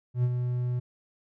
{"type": "tone with ADSR envelope", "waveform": "triangle", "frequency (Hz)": 123.47, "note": "B2", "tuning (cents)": 0, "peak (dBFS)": -18, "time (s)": [0.14, 0.8], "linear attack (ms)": 96, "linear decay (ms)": 51, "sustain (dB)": -6, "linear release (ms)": 13, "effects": []}